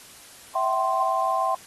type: chord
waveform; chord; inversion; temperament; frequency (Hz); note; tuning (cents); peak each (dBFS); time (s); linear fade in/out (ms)
sine; C major; first; equal with one note detuned; 659.3 / 766.1 / 1046.5; E5 / G5 / C6; 0 / -40 / 0; -27 / -25 / -24; 0.55-1.55; 5
effects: white hiss -47 dBFS RMS until 1.66 s + AAC 32 kbps